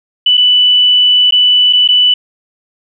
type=tone with dropouts; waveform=sine; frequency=2978 Hz; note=F#7; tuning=11 cents sharp; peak=-5 dBFS; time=0.26-2.14 s; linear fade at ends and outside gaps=5 ms; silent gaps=0.372-0.376 / 1.309-1.322 / 1.728-1.732 / 1.877-1.887 s; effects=none